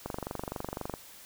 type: click train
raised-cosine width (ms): 1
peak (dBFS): -20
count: 22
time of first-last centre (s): 0.06-0.939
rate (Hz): 23.9
effects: white hiss -51 dBFS RMS until 1.25 s